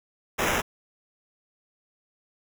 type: noise with sample-and-hold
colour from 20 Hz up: white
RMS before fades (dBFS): -25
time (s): 0.38-0.62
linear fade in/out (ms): 20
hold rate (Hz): 4410
effects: none